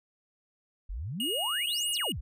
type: exponential two-way sweep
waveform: sine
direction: up then down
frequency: 38.89 to 11175 to 44.01 Hz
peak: -33 dBFS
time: 0.89-2.21 s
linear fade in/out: 10 ms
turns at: 1.91 s
type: tone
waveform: square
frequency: 2870 Hz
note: F7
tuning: 47 cents sharp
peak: -30 dBFS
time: 1.2-2.12 s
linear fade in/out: 2 ms
effects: none